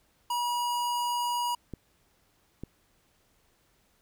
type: tone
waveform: square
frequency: 964 Hz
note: B5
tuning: 42 cents flat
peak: -28 dBFS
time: 0.3-1.55 s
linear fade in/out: 5 ms
type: clicks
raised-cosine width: 3 ms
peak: -24 dBFS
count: 2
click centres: 1.737 / 2.636 s
effects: pink hiss -68 dBFS RMS until 4.01 s